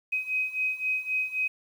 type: beating tone pair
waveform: sine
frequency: 2521 / 2524.8 Hz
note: D#7 / D#7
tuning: +22 / +25 cents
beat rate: 3.8 Hz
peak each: -31 / -28 dBFS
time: 0.12-1.48 s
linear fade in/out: 10 ms
effects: 9-bit